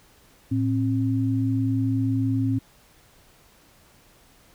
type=tone pair together; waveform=sine; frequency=111.2 / 267.1 Hz; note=A2 / C4; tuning=+19 / +36 cents; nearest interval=octave + minor third; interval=1517 cents; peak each=-23 dBFS; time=0.51-2.59 s; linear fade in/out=10 ms; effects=pink hiss -56 dBFS RMS until 4.54 s